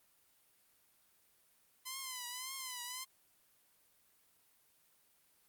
5% pulse tone with vibrato, 1019 Hz, C6, 46 cents flat, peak -30 dBFS, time 1.85-3.05 s, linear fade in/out 20 ms, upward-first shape triangle, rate 1.8 Hz, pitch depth 100 cents each way, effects white hiss -71 dBFS RMS until 5.48 s + Opus 32 kbps

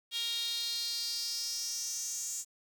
sawtooth tone with high-pass filter sweep, 466.2 Hz, A#4, in tune, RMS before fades -36 dBFS, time 0.11-2.45 s, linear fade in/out 50 ms, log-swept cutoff 3400 to 7100 Hz, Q 5.8, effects 10-bit

